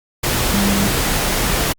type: tone in noise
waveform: sine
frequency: 199.2 Hz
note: G3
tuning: 28 cents sharp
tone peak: -16 dBFS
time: 0.53-0.88 s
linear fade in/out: 10 ms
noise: pink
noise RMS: -18 dBFS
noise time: 0.23-1.73 s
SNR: -1 dB
effects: Opus 48 kbps